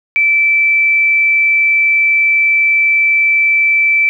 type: tone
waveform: sine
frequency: 2324 Hz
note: D7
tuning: 19 cents flat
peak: -8 dBFS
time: 0.16-4.09 s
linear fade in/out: 0 ms
effects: 8-bit